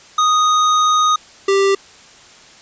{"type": "tone pair in turn", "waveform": "square", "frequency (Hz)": [1244.5, 392.9], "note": ["D#6", "G4"], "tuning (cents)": [0, 4], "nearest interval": "octave + minor sixth", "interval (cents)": 1996, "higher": "first", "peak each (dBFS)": -12, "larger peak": "neither", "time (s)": [[0.18, 1.16], [1.48, 1.75]], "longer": "first", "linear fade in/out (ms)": 5, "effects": ["white hiss -43 dBFS RMS until 2.61 s", "resampled to 16000 Hz"]}